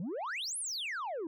sine exponential two-way sweep, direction up then down, 155.56 to 11175 to 301.8 Hz, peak -32 dBFS, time 0-1.27 s, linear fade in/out 2 ms, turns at 0.58 s, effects tanh soft clip ceiling -34 dBFS

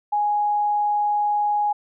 sine tone, 830.6 Hz, G#5, in tune, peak -18 dBFS, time 0.12-1.73 s, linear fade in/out 10 ms, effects none

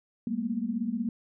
sine tone cluster, 197.7 / 223.4 / 239.6 Hz, G3 / A3 / A#3, +15 / +27 / +48 cents, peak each -35 / -32 / -31 dBFS, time 0.27-1.09 s, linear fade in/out 2 ms, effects none

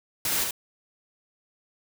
white noise with echo, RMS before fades -27 dBFS, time 0.25-0.44 s, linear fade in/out 2 ms, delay 69 ms, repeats 1, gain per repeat -3 dB, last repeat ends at 0.509 s, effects none

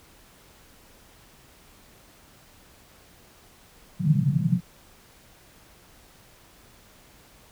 white band-pass noise, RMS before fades -22 dBFS, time 3.99-4.61 s, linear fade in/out 50 ms, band 130 to 170 Hz, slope 48 dB/octave, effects pink hiss -54 dBFS RMS until 7.51 s

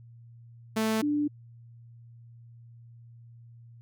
sawtooth / sine tone pair in turn, 220 / 294.5 Hz, A3 / D4, 0 / +5 cents, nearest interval perfect fourth, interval 505 cents, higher second, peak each -21 / -24 dBFS, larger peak first, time 0.76-1.02 / 1.02-1.28 s, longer neither, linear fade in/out 10 ms, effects added 117 Hz sine -48 dBFS peak until 3.81 s

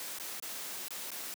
white noise with dropouts, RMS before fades -41 dBFS, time 0-1.34 s, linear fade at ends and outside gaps 1 ms, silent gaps 0.186-0.198 / 0.399-0.424 / 0.883-0.906 / 1.106-1.116 s, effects high-pass 200 Hz 12 dB/octave

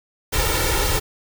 pink noise with comb filter, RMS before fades -20 dBFS, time 0.32-1 s, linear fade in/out 20 ms, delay 2.2 ms, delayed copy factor +0.85, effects none

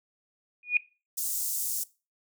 sine tone with exponential growth, 2453 Hz, D#7, 25 cents flat, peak -15 dBFS, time 0.63-0.77 s, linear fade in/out 2 ms, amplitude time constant 30 ms
pink high-pass noise, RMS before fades -31 dBFS, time 1.17-1.84 s, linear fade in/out 10 ms, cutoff 6900 Hz, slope 24 dB/octave
effects noise-tail reverb RT60 0.3 s tail -20 dB re dry

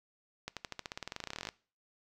accelerating click train, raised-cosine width 0.2 ms, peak -21 dBFS, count 24, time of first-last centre 0.48-1.489 s, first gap 87 ms, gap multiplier 0.93, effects noise-tail reverb RT60 0.4 s tail -21 dB re dry

